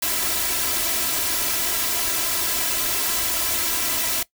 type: noise with comb filter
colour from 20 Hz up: white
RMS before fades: -23 dBFS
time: 0.02-4.23 s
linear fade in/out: 5 ms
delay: 3 ms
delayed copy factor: +0.75
effects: noise-tail reverb RT60 0.1 s tail -19 dB re dry